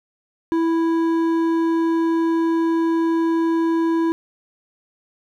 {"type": "tone with hard clipping", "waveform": "sine", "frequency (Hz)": 329.6, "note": "E4", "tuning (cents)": 0, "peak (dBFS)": -18, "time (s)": [0.52, 4.12], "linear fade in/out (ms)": 0, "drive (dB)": 8, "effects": []}